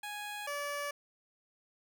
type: tone pair in turn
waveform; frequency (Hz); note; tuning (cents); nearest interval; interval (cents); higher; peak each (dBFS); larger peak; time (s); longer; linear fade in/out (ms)
15% pulse; 830.6 / 576.7; G#5 / D5; 0 / -32; tritone; 632; first; -33 / -29; second; 0.03-0.47 / 0.47-0.91; neither; 5
effects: none